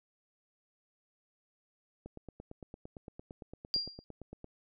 click train, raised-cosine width 2 ms, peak -32 dBFS, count 22, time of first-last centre 2.06-4.444 s, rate 8.81 Hz
sine tone with exponential decay, 4773 Hz, D8, 27 cents sharp, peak -25 dBFS, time 3.74-4.04 s, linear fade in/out 0 ms, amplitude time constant 64 ms
effects none

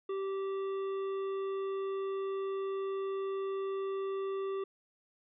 harmonic tone, 388.9 Hz, G4, 14 cents flat, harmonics 1 / 3 / 5 / 7 / 9, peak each -33 / -44 / -58 / -59 / -60 dBFS, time 0.09-4.64 s, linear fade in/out 5 ms, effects none

